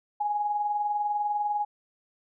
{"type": "tone with tremolo", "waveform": "sine", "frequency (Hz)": 831, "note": "G#5", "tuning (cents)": 1, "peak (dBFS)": -23, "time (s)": [0.2, 1.65], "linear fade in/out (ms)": 10, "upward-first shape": "sine", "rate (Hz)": 20, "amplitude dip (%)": 45, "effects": []}